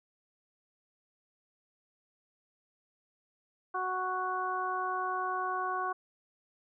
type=harmonic tone; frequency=370 Hz; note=F#4; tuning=in tune; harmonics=1 / 2 / 3 / 4; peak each=-40 / -36 / -33 / -39 dBFS; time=3.74-5.93 s; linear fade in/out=10 ms; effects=none